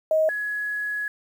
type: tone pair in turn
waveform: sine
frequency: 630 / 1681.9 Hz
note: D#5 / G#6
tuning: +21 / +21 cents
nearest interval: octave + perfect fourth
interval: 1700 cents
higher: second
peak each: -17 / -25 dBFS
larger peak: first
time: 0.11-0.29 / 0.29-1.08 s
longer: second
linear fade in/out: 2 ms
effects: 8-bit